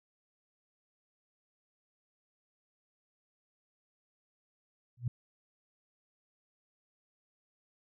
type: tone with exponential growth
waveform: sine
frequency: 121.6 Hz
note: B2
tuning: 26 cents flat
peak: -25 dBFS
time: 4.97-5.08 s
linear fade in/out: 5 ms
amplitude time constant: 23 ms
effects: none